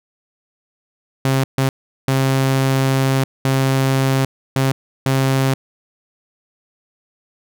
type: tone bursts at uneven times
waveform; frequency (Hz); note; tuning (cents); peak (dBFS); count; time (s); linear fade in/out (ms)
sawtooth; 133.9; C3; +40; -10; 6; 1.25-1.44 / 1.58-1.69 / 2.08-3.24 / 3.45-4.25 / 4.56-4.72 / 5.06-5.54; 2
effects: none